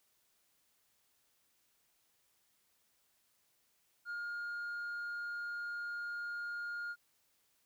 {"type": "tone with tanh clipping", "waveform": "sine", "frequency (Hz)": 1418, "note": "F6", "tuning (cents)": 26, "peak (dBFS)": -39, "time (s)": [4.05, 6.96], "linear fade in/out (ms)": 50, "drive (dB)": 2, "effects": ["white hiss -75 dBFS RMS until 7.65 s"]}